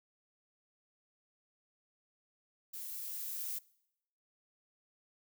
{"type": "noise with level ramp", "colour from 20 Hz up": "violet", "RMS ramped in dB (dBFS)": [-44, -39], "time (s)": [2.73, 3.59], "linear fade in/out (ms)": 10, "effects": ["noise-tail reverb RT60 0.8 s tail -23 dB re dry"]}